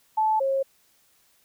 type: tone pair in turn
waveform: sine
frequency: 870 / 540.7 Hz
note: A5 / C#5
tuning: -20 / -43 cents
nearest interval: minor sixth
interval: 823 cents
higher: first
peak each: -19 / -21 dBFS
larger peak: first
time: 0.17-0.4 / 0.4-0.63 s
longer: neither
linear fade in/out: 10 ms
effects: white hiss -63 dBFS RMS until 1.44 s